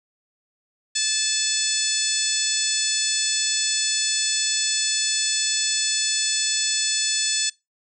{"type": "harmonic tone with a mistuned harmonic", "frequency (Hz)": 871, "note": "A5", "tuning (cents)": -18, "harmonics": [2, 3, 4, 5, 6, 7, 8, 9, 10], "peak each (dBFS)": [-33, -32, -28, -28, -28, -32, -28, -27, -33], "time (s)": [0.95, 7.5], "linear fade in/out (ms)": 10, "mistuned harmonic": 10, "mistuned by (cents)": -32, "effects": ["noise-tail reverb RT60 0.2 s tail -21 dB re dry"]}